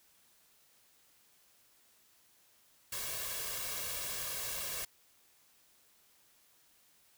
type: noise with comb filter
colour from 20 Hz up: white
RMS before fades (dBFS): -39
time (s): 2.92-4.85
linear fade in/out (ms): 5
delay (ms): 1.8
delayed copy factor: +0.65
effects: white hiss -67 dBFS RMS until 7.17 s